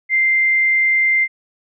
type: tone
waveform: sine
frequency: 2090 Hz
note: C7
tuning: 2 cents flat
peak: -12 dBFS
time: 0.09-1.28 s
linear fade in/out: 50 ms
effects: none

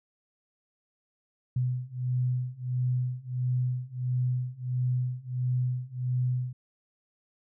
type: beating tone pair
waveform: sine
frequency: 124.9 / 126.4 Hz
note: B2 / B2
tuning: +20 / +41 cents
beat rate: 1.5 Hz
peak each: -30 / -29 dBFS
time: 1.56-6.53 s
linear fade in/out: 5 ms
effects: none

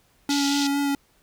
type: tone with vibrato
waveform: square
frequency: 282.1 Hz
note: C#4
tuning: 30 cents sharp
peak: -22 dBFS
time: 0.29-0.95 s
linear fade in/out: 2 ms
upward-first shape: sine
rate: 4.4 Hz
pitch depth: 14 cents each way
type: band-pass noise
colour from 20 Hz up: pink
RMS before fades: -29 dBFS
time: 0.3-0.67 s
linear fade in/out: 2 ms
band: 3400 to 6000 Hz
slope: 24 dB/octave
effects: pink hiss -62 dBFS RMS until 1.22 s

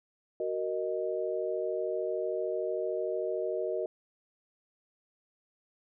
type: chord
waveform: sine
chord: D# minor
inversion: first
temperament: just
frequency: 373.4 / 466.7 / 622.3 Hz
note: F#4 / A#4 / D#5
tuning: +16 / +2 / 0 cents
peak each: -34 dBFS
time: 0.4-3.86 s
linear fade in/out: 2 ms
effects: none

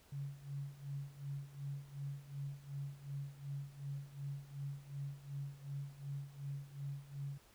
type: tone with tremolo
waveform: sine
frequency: 140.1 Hz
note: C#3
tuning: 19 cents sharp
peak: -39 dBFS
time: 0.12-7.38 s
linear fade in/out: 5 ms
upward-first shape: sine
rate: 2.7 Hz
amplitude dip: 85%
effects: pink hiss -66 dBFS RMS until 7.54 s

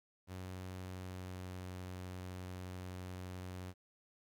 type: tone with pitch glide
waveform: sawtooth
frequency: 92.5 to 91.6 Hz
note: F#2 to F#2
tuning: 0 to -17 cents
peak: -40 dBFS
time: 0.27-3.74 s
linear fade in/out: 50 ms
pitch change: -17 cents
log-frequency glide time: 0.85-1.66 s
effects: 12-bit

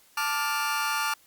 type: chord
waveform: sawtooth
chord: D minor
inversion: second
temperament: just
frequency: 881 / 1174.7 / 1409.6 Hz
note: A5 / D6 / F6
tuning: +2 / 0 / +16 cents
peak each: -27 / -26 / -26 dBFS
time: 0.17-1.14 s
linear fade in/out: 5 ms
effects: white hiss -59 dBFS RMS until 1.26 s + Opus 48 kbps

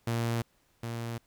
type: tone with echo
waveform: sawtooth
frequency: 116.54 Hz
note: A#2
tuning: in tune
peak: -24 dBFS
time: 0.07-0.42 s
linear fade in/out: 5 ms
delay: 760 ms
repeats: 1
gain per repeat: -6 dB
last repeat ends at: 1.18 s
effects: pink hiss -69 dBFS RMS until 1.26 s

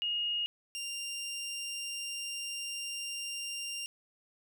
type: tone pair in turn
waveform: sine / 20% pulse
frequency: 2863 / 2788 Hz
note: F7 / F7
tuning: +42 / -4 cents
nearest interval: unison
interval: 46 cents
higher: first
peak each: -30 / -32 dBFS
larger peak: first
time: 0.02-0.46 / 0.75-3.86 s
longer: second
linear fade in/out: 0 ms
effects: none

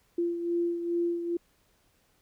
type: beating tone pair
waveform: sine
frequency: 343.1 / 345.5 Hz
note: F4 / F4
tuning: -31 / -19 cents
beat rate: 2.4 Hz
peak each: -27 / -35 dBFS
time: 0.18-1.37 s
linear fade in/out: 5 ms
effects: pink hiss -68 dBFS RMS until 2.21 s

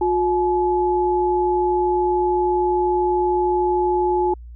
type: tone pair together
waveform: sine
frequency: 358.7 / 853.1 Hz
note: F4 / G#5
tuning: +46 / +46 cents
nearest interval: octave + minor third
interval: 1500 cents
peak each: -18 / -20 dBFS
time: 0.01-4.34 s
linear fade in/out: 5 ms
effects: added 59 Hz sine -35 dBFS peak until 4.55 s

